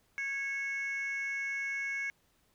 sine tone pair together, 1650.7 / 2200 Hz, G#6 / C#7, -11 / -14 cents, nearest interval perfect fourth, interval 497 cents, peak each -36 / -32 dBFS, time 0.18-2.1 s, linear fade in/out 0 ms, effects tanh soft clip ceiling -30 dBFS + pink hiss -71 dBFS RMS until 2.54 s

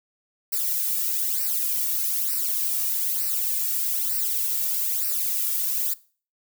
violet noise with flanger, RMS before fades -25 dBFS, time 0.52-5.94 s, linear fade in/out 10 ms, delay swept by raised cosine 0.29 to 1.99 ms, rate 1.1 Hz, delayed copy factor -0.95, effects noise-tail reverb RT60 0.4 s tail -20 dB re dry

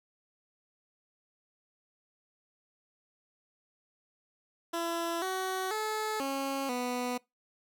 15% pulse tone with pitch steps, 336.8 / 376.1 / 432 / 273.1 / 247.2 Hz, E4 / F#4 / A4 / C#4 / B3, +37 / +28 / -32 / -26 / +2 cents, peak -25 dBFS, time 4.73-7.18 s, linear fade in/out 10 ms, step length 490 ms, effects noise-tail reverb RT60 0.2 s tail -23 dB re dry

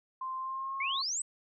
sine tone with pitch glide, 1045 to 1083.1 Hz, C6 to C#6, -2 to -40 cents, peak -34 dBFS, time 0.21-1.02 s, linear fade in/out 5 ms, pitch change +62 cents, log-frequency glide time 0.38-0.78 s
sine exponential sweep, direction up, 2108 to 8372 Hz, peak -31 dBFS, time 0.8-1.22 s, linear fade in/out 5 ms
effects none

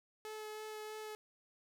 sawtooth tone with vibrato, 430 Hz, A4, 40 cents flat, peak -40 dBFS, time 0.25-1.15 s, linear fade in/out 0 ms, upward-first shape sine, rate 3.1 Hz, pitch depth 10 cents each way, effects none

